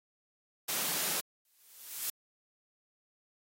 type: high-pass noise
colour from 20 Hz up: white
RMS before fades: -33 dBFS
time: 0.68-1.21 s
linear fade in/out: 10 ms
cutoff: 130 Hz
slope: 48 dB/octave
type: noise with exponential growth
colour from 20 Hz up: blue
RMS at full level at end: -32 dBFS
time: 1.45-2.1 s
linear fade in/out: 2 ms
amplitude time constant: 140 ms
effects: AAC 48 kbps